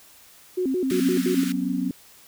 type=tone with vibrato; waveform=sine; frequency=311.1 Hz; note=D#4; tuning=in tune; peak=-21 dBFS; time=0.57-1.44 s; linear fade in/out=10 ms; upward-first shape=square; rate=5.8 Hz; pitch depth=280 cents each way
type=high-pass noise; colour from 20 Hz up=pink; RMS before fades=-36 dBFS; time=0.9-1.52 s; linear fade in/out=0 ms; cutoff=1300 Hz; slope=48 dB/octave
type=chord; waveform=sine; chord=F# suspended fourth; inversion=none; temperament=equal with one note detuned; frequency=185 / 246.9 / 271.9 Hz; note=F#3 / B3 / C#4; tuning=0 / 0 / -33 cents; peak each=-28 / -27 / -26 dBFS; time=0.91-1.91 s; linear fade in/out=2 ms
effects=white hiss -51 dBFS RMS until 2.27 s